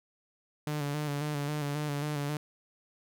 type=tone with vibrato; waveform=sawtooth; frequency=146.83 Hz; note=D3; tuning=in tune; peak=-27 dBFS; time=0.67-2.37 s; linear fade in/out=2 ms; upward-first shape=square; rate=3.7 Hz; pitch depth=38 cents each way; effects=none